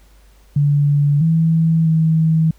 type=tone with pitch steps; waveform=sine; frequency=144.5 / 162.6 / 160.1 Hz; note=D3 / E3 / D#3; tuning=-28 / -23 / +50 cents; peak=-11 dBFS; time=0.56-2.51 s; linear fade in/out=5 ms; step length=650 ms; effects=added 50 Hz sine -46 dBFS peak until 2.58 s + pink hiss -55 dBFS RMS until 2.58 s